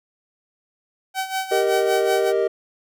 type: tone with tremolo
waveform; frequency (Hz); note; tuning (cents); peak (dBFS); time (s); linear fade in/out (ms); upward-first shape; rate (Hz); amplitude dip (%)
sawtooth; 763; G5; -47; -17; 1.14-2.33; 50; sine; 5.3; 75
type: chord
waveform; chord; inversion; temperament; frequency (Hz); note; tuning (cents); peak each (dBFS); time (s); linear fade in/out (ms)
triangle; Eb major; first; equal; 392 / 466.2 / 622.3; G4 / Bb4 / Eb5; 0 / 0 / 0; -19 / -20 / -21; 1.51-2.48; 10
effects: none